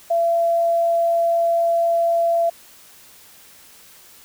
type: tone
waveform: sine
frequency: 676 Hz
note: E5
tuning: 43 cents sharp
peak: -15 dBFS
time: 0.1-2.5 s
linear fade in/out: 10 ms
effects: white hiss -47 dBFS RMS until 4.24 s